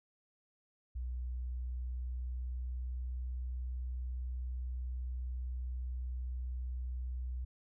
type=tone with pitch glide; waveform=sine; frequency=61.74 to 62.39 Hz; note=B1 to B1; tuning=0 to +18 cents; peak=-36 dBFS; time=0.95-7.45 s; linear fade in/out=10 ms; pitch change=+18 cents; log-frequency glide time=1.18-3.22 s; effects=none